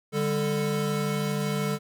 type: tone cluster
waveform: square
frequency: 146.9 / 199.6 / 440.3 Hz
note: D3 / G3 / A4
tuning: +1 / +32 / +1 cents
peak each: -30 dBFS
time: 0.12-1.79 s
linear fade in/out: 50 ms
effects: none